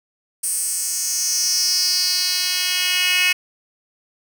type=tone with high-pass filter sweep; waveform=10% pulse; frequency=364 Hz; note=F#4; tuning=28 cents flat; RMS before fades=-20 dBFS; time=0.43-3.33 s; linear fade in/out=10 ms; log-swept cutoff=8900 to 2600 Hz; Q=4.1; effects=8-bit

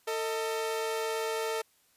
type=tone pair together; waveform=sawtooth; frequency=447.8 / 630 Hz; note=A4 / D#5; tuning=+30 / +21 cents; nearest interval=tritone; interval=591 cents; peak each=-27 / -34 dBFS; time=0.07-1.62 s; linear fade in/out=10 ms; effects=white hiss -67 dBFS RMS until 1.96 s + resampled to 32000 Hz

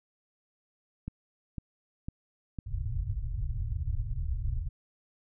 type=click train; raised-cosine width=5 ms; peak=-23 dBFS; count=4; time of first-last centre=1.08-2.588 s; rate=1.99 Hz
type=low-pass noise; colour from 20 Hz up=pink; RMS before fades=-32 dBFS; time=2.66-4.69 s; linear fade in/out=10 ms; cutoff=130 Hz; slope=96 dB/octave
effects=none

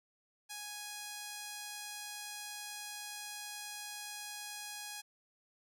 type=tone; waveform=5% pulse; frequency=830.6 Hz; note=G#5; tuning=in tune; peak=-31 dBFS; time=0.49-5.02 s; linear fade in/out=20 ms; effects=none

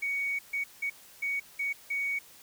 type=tone bursts at uneven times; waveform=triangle; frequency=2238 Hz; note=C#7; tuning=16 cents sharp; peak=-25 dBFS; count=6; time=0.02-0.39 / 0.53-0.64 / 0.82-0.9 / 1.22-1.4 / 1.59-1.73 / 1.9-2.19 s; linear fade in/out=10 ms; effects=tanh soft clip ceiling -26 dBFS + white hiss -54 dBFS RMS until 2.42 s

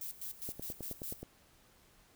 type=noise with tremolo; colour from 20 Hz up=violet; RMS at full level=-42 dBFS; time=0.01-1.23 s; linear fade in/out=2 ms; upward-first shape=square; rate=4.9 Hz; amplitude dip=80%
type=click train; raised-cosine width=2 ms; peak=-30 dBFS; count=8; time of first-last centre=0.49-1.23 s; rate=9.46 Hz
effects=pink hiss -65 dBFS RMS until 2.15 s

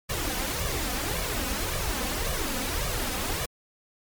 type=noise with flanger; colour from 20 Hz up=pink; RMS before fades=-29 dBFS; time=0.09-3.46 s; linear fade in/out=10 ms; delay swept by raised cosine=1.7 to 4 ms; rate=1.8 Hz; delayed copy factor=+0.65; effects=MP3 96 kbps

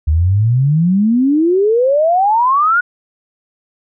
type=exponential sweep; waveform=sine; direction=up; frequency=73.42 to 1476 Hz; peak=-9 dBFS; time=0.07-2.81 s; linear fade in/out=10 ms; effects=none

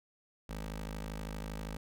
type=tone with notch filter; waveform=15% pulse; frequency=52.6 Hz; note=G#1; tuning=23 cents sharp; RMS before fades=-41 dBFS; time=0.49-1.77 s; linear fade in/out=5 ms; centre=110 Hz; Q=1.7; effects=none

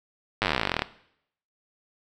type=slowing click train; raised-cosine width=0.3 ms; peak=-7 dBFS; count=25; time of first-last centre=0.42-0.821 s; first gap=9 ms; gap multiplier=1.05; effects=noise-tail reverb RT60 0.7 s tail -17 dB re dry

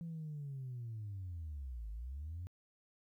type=linear two-way sweep; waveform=sine; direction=down then up; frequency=170 to 51.1 to 92 Hz; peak=-40 dBFS; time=0.01-2.47 s; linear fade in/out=0 ms; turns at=1.9 s; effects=tanh soft clip ceiling -38 dBFS + 13-bit

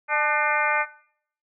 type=harmonic tone with a mistuned harmonic; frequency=300.5 Hz; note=D4; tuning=40 cents sharp; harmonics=2 / 3 / 4 / 5 / 6 / 7 / 8; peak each=-30 / -26 / -28 / -26 / -32 / -27 / -29 dBFS; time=0.08-0.86 s; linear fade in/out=50 ms; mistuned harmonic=3; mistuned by=-54 cents; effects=noise-tail reverb RT60 0.6 s tail -17 dB re dry

